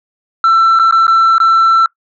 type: tone with dropouts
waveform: sine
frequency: 1339 Hz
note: E6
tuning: 27 cents sharp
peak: -3 dBFS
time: 0.44-1.86 s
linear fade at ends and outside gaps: 2 ms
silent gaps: 0.79-0.796 / 0.911-0.924 / 1.068-1.079 / 1.382-1.401 s
effects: noise-tail reverb RT60 0.1 s tail -22 dB re dry + tanh soft clip ceiling -5 dBFS